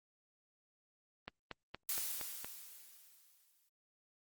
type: click train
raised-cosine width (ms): 0.3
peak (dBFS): -27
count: 6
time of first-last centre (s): 1.28-2.446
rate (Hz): 4.29
type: noise with exponential decay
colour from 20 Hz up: blue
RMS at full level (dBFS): -36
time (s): 1.89-3.69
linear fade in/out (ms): 2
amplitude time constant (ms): 390
effects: Opus 32 kbps